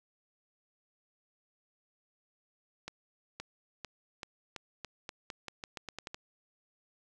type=accelerating click train; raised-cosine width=0.2 ms; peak=-23 dBFS; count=15; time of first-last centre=2.88-6.145 s; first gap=520 ms; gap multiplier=0.86; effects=none